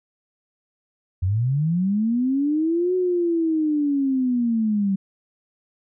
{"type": "linear two-way sweep", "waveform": "sine", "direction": "up then down", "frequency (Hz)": [86, 370, 190.7], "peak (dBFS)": -18, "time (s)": [1.22, 4.96], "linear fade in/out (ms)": 10, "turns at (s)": 2.95, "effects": []}